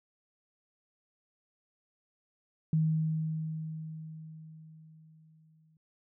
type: tone with exponential decay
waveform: sine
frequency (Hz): 158.1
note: D#3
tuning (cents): +28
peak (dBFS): -23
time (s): 2.73-5.77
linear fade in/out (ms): 2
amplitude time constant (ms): 660
effects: none